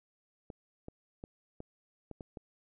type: clicks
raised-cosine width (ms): 2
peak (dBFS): -30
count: 7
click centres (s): 0.502 / 0.884 / 1.239 / 1.604 / 2.113 / 2.208 / 2.372
effects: none